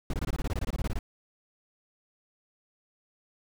brown noise bursts, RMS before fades -29 dBFS, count 16, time 0.1-0.99 s, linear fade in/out 2 ms, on 35 ms, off 22 ms, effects none

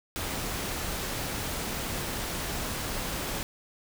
pink noise, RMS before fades -33 dBFS, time 0.16-3.43 s, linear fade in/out 0 ms, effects none

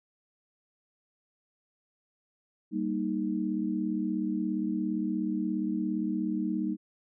sine chord, Eb major, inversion first, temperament equal, 196 / 233.1 / 311.1 Hz, G3 / Bb3 / Eb4, 0 / 0 / 0 cents, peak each -32 / -33 / -31 dBFS, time 2.71-6.77 s, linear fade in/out 50 ms, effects none

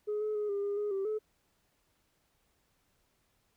sine tone with pitch steps, 420 / 427.2 / 418.9 / 401.7 / 405.4 / 415.5 / 389 / 430.2 Hz, G#4 / G#4 / G#4 / G4 / G#4 / G#4 / G4 / A4, +19 / +49 / +15 / +42 / -42 / +1 / -13 / -39 cents, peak -29 dBFS, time 0.07-1.19 s, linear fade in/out 20 ms, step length 140 ms, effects tanh soft clip ceiling -28 dBFS + pink hiss -74 dBFS RMS until 3.56 s

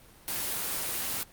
white noise, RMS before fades -32 dBFS, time 0.28-1.23 s, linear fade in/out 0 ms, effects pink hiss -55 dBFS RMS until 1.32 s + Opus 24 kbps

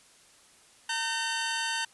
15% pulse tone pair together, 911 / 1532.1 Hz, A#5 / G6, -40 / -40 cents, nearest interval major sixth, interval 900 cents, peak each -25 dBFS, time 0.89-1.85 s, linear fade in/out 5 ms, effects white hiss -58 dBFS RMS until 1.93 s + resampled to 24000 Hz

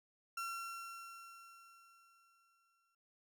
35% pulse tone with exponential decay, 1362 Hz, F6, 44 cents flat, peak -37 dBFS, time 0.37-2.95 s, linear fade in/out 5 ms, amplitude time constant 560 ms, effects none

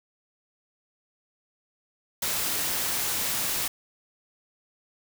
white noise, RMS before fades -28 dBFS, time 2.22-3.68 s, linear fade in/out 5 ms, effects none

